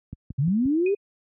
click train, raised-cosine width 5 ms, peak -21 dBFS, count 4, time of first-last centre 0.13-0.656 s, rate 5.7 Hz
sine linear sweep, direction up, 123.4 to 415.3 Hz, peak -19 dBFS, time 0.38-0.95 s, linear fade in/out 10 ms
sine tone with exponential decay, 2489 Hz, D#7, in tune, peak -29 dBFS, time 0.86-0.97 s, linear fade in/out 5 ms, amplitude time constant 23 ms
effects high-pass 60 Hz 12 dB/octave

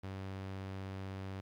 sawtooth tone, 96 Hz, G2, 36 cents flat, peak -37 dBFS, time 0.03-1.41 s, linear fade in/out 10 ms, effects low-pass 4000 Hz 12 dB/octave + 12-bit

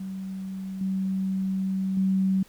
sine tone with level steps, 190.7 Hz, G3, 47 cents flat, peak -31 / -24 / -20 dBFS, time 0-2.43 s, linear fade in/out 5 ms, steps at 0.81 / 1.97 s, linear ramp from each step 2 ms, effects pink hiss -55 dBFS RMS until 2.48 s

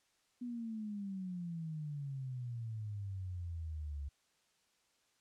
sine exponential sweep, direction down, 247.7 to 69.3 Hz, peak -39 dBFS, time 0.41-4.09 s, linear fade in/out 10 ms, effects white hiss -75 dBFS RMS until 5.2 s + low-pass 8000 Hz 12 dB/octave

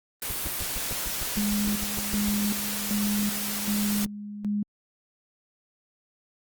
white noise, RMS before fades -31 dBFS, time 0.22-4.05 s, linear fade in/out 2 ms
brown noise bursts, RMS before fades -32 dBFS, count 14, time 0.3-2.298 s, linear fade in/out 2 ms, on 22 ms, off 130 ms
sine tone with tremolo, 206.5 Hz, G#3, 10 cents flat, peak -24 dBFS, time 1.37-4.63 s, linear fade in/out 5 ms, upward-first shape square, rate 1.3 Hz, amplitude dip 70%
effects Opus 32 kbps

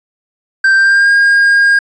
triangle tone with pitch glide, 1568 to 1620.5 Hz, G6 to G#6, 0 to -43 cents, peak -4 dBFS, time 0.64-1.79 s, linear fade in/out 5 ms, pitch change +57 cents, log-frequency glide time 0.76-1.1 s, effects resampled to 22050 Hz

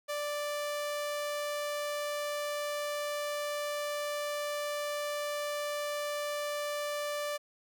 sawtooth tone, 587.3 Hz, D5, in tune, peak -29 dBFS, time 0.08-7.38 s, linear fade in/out 20 ms, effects none

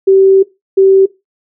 sine tone pair in turn, 385.9 / 385.9 Hz, G4 / G4, -27 / -27 cents, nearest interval unison, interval 0 cents, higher neither, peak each -3 dBFS, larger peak neither, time 0.07-0.43 / 0.77-1.06 s, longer first, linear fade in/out 10 ms, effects noise-tail reverb RT60 0.2 s tail -18 dB re dry

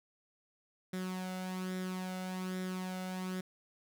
sawtooth tone with flanger, 185 Hz, F#3, in tune, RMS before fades -39 dBFS, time 0.93-3.41 s, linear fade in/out 5 ms, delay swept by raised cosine 0.54 to 1.43 ms, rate 1.2 Hz, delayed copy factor +0.55, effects none

